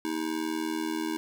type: tone with amplitude modulation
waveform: square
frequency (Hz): 317.2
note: D#4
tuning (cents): +33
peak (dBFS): -26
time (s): 0.05-1.17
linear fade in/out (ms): 0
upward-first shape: sine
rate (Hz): 80.3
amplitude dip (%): 85
effects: none